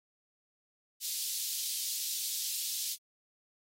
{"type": "high-pass noise", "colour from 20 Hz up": "pink", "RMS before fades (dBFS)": -36, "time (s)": [1, 2.97], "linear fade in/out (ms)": 50, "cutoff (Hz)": 3800, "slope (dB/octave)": 24, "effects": ["AAC 48 kbps"]}